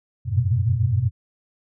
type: tone cluster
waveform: sine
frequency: 90.1 / 98.6 / 113.2 / 120.4 / 126.9 Hz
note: F#2 / G2 / A2 / B2 / B2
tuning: -45 / +11 / +50 / -44 / +47 cents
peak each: -24 dBFS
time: 0.25-1.11 s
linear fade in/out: 50 ms
effects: none